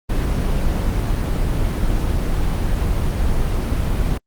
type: noise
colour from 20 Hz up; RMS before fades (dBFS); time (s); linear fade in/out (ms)
brown; -18; 0.09-4.18; 10
effects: Opus 24 kbps